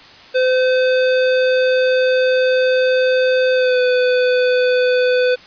square tone with pitch glide, 512 to 500.9 Hz, C5 to B4, -38 to +24 cents, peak -13 dBFS, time 0.34-5.36 s, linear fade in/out 20 ms, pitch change -38 cents, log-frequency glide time 3.54-3.8 s, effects white hiss -41 dBFS RMS until 5.46 s + resampled to 11025 Hz

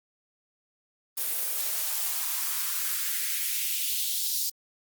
blue noise with high-pass filter sweep, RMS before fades -29 dBFS, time 1.17-4.5 s, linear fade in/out 10 ms, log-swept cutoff 370 to 4700 Hz, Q 2.1, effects Opus 32 kbps

